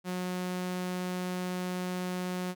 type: tone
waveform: sawtooth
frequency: 181.6 Hz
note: F#3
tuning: 32 cents flat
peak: -28 dBFS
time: 0.04-2.55 s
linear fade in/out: 50 ms
effects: none